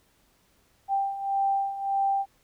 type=beating tone pair; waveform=sine; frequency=786 / 787.7 Hz; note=G5 / G5; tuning=+4 / +8 cents; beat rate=1.7 Hz; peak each=-30 / -25 dBFS; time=0.88-2.26 s; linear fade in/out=50 ms; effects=pink hiss -65 dBFS RMS until 2.43 s